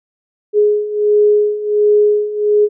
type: beating tone pair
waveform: sine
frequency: 417 / 418.4 Hz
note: G#4 / G#4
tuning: +7 / +13 cents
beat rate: 1.4 Hz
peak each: -15 / -11 dBFS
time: 0.53-2.69 s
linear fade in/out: 50 ms
effects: none